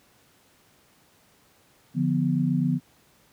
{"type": "chord", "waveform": "sine", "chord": "B diminished", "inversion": "first", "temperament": "equal", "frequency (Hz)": [146.83, 174.61, 246.9], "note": ["D3", "F3", "B3"], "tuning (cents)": [0, 0, 0], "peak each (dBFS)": -25, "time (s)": [1.94, 2.8], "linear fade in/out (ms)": 50, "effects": ["pink hiss -60 dBFS RMS until 3.32 s", "high-pass 80 Hz 12 dB/octave"]}